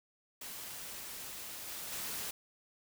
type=noise with level steps; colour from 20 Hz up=white; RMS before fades=-45 / -43 / -40 dBFS; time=0.41-2.31 s; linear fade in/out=5 ms; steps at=1.67 / 1.91 s; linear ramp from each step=20 ms; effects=none